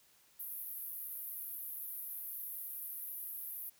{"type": "band-pass noise", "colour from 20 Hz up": "pink", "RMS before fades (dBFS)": -44, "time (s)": [0.39, 3.7], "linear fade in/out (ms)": 10, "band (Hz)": [11000, 16000], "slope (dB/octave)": 96, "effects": ["white hiss -67 dBFS RMS until 3.79 s"]}